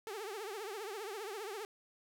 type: tone with vibrato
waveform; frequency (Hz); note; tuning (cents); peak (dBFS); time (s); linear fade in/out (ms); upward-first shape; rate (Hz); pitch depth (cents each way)
sawtooth; 415.3; G#4; 0; -37; 0.07-1.65; 0; triangle; 15; 190
effects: none